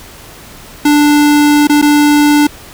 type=tone with dropouts; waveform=square; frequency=294.2 Hz; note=D4; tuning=3 cents sharp; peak=-6 dBFS; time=0.85-2.47 s; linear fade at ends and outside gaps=5 ms; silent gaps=1.672-1.695 / 1.816-1.824 s; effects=pink hiss -34 dBFS RMS until 2.73 s